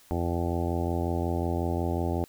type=harmonic tone; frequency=85.5 Hz; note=F2; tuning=36 cents flat; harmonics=1 / 2 / 3 / 4 / 5 / 6 / 7 / 8 / 9 / 10; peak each=-29 / -35 / -34 / -33 / -37 / -41 / -38 / -42 / -37 / -42 dBFS; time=0.11-2.24 s; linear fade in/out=0 ms; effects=white hiss -57 dBFS RMS until 2.28 s